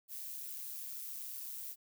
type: noise with amplitude modulation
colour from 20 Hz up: violet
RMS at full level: -42 dBFS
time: 0.08-1.76 s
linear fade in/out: 50 ms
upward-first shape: sine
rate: 133 Hz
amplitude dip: 50%
effects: none